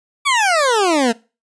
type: exponential sweep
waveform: 20% pulse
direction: down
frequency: 1174.7 to 220 Hz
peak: -8 dBFS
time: 0.25-1.13 s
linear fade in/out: 20 ms
effects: noise-tail reverb RT60 0.3 s tail -22 dB re dry + resampled to 22050 Hz